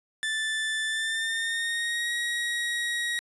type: tone with pitch glide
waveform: 30% pulse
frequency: 1760 to 1897.2 Hz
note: A6 to A#6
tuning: 0 to +30 cents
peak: -24 dBFS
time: 0.23-3.19 s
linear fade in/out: 0 ms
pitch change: +130 cents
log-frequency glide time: 0.87-2.12 s
effects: resampled to 24000 Hz